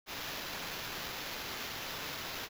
blue noise with sample-and-hold, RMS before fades -41 dBFS, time 0.06-2.49 s, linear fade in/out 50 ms, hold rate 8820 Hz, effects none

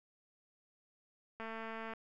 click train, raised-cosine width 0.5 ms, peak -30 dBFS, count 121, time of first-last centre 1.4-1.936 s, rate 224 Hz, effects none

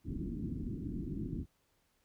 white low-pass noise, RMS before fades -39 dBFS, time 0.04-1.46 s, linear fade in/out 50 ms, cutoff 320 Hz, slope 48 dB/octave, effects pink hiss -75 dBFS RMS until 2.04 s

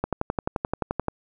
click train, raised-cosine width 1 ms, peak -10 dBFS, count 13, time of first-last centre 0.04-1.083 s, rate 11.5 Hz, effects none

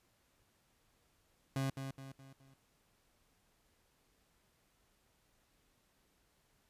30% pulse tone with echo, 135 Hz, C#3, 45 cents flat, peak -31 dBFS, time 1.56-1.7 s, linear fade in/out 2 ms, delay 210 ms, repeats 4, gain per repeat -7 dB, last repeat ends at 2.54 s, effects pink hiss -74 dBFS RMS until 6.69 s + resampled to 32000 Hz

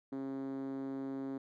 5% pulse tone with band-pass filter, 135.3 Hz, C#3, 42 cents flat, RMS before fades -40 dBFS, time 0.12-1.38 s, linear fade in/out 5 ms, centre 290 Hz, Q 4.5, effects none

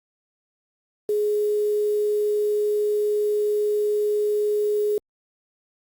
sine tone with quantisation, 418.9 Hz, G#4, 15 cents sharp, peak -19 dBFS, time 1.09-4.98 s, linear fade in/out 2 ms, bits 7, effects Opus 48 kbps

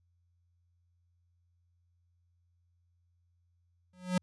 square tone with exponential growth, 182.1 Hz, F#3, 27 cents flat, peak -24 dBFS, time 3.93-4.18 s, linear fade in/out 5 ms, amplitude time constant 53 ms, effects added 87 Hz sine -69 dBFS peak until 4.22 s + resampled to 24000 Hz

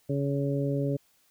harmonic tone, 140.3 Hz, C#3, 21 cents sharp, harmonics 1 / 2 / 3 / 4, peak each -28 / -31 / -33 / -34 dBFS, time 0.09-0.97 s, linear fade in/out 10 ms, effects white hiss -66 dBFS RMS until 1.3 s

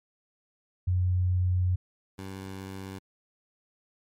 sine / 15% pulse tone pair in turn, 90.8 / 95.97 Hz, F#2 / G2, -32 / -36 cents, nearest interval minor second, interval 96 cents, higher second, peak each -22 / -31 dBFS, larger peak first, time 0.87-1.76 / 2.18-2.99 s, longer first, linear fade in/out 10 ms, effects MP3 64 kbps

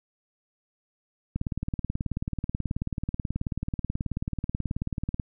click train, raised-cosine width 5 ms, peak -16 dBFS, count 72, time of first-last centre 1.36-5.198 s, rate 18.5 Hz, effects none

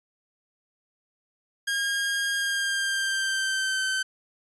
sawtooth tone with pitch glide, 1622 to 1539.8 Hz, G#6 to G6, -41 to -31 cents, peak -21 dBFS, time 1.67-4.03 s, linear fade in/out 10 ms, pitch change -90 cents, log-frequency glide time 2.34-3.83 s, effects resampled to 24000 Hz

